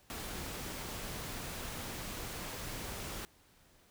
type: noise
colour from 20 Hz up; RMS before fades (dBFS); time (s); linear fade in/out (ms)
pink; -42; 0.1-3.25; 0
effects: pink hiss -65 dBFS RMS until 3.9 s